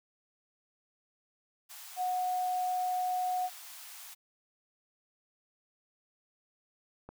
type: high-pass noise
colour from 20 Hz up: white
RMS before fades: -48 dBFS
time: 1.69-4.15 s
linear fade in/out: 20 ms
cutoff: 660 Hz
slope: 96 dB/octave
type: tone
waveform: sine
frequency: 732 Hz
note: F#5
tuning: 19 cents flat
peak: -29 dBFS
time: 1.96-3.5 s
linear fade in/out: 50 ms
type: click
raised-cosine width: 1 ms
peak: -32 dBFS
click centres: 7.09 s
effects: none